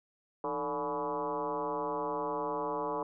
sine tone with frequency modulation, 719 Hz, F#5, 50 cents flat, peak -31 dBFS, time 0.44-3.03 s, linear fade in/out 2 ms, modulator 137 Hz, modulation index 2.9, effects none

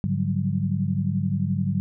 sine tone cluster, 102.8 / 145.4 / 182.2 / 193.7 Hz, G#2 / D3 / F#3 / G3, -17 / -17 / -26 / -20 cents, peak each -27 dBFS, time 0.04-1.8 s, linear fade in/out 0 ms, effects none

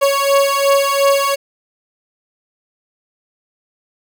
30% pulse beating tone pair, 554.4 / 557.2 Hz, C#5 / C#5, 0 / +9 cents, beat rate 2.8 Hz, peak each -12 dBFS, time 0.01-1.36 s, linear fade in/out 20 ms, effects none

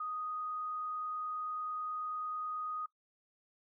sine tone with frequency modulation, 1244.5 Hz, D#6, in tune, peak -36 dBFS, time 0-2.86 s, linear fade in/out 5 ms, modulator 29.2 Hz, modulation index 0.21, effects noise-tail reverb RT60 0.1 s tail -21 dB re dry

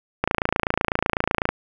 click train, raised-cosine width 0.5 ms, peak -4 dBFS, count 36, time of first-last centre 0.24-1.49 s, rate 28 Hz, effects none

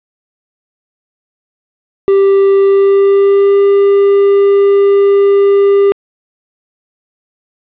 triangle tone with pitch glide, 392.9 to 399.1 Hz, G4 to G4, +4 to +31 cents, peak -3 dBFS, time 2.08-5.92 s, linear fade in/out 0 ms, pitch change +27 cents, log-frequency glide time 2.58-3.59 s, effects resampled to 8000 Hz + 7-bit

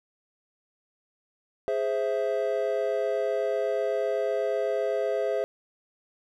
triangle chord, Ab augmented, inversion none, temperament equal, 415.3 / 523.3 / 659.3 Hz, Ab4 / C5 / E5, 0 / 0 / 0 cents, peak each -27 dBFS, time 1.68-5.44 s, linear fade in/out 0 ms, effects none

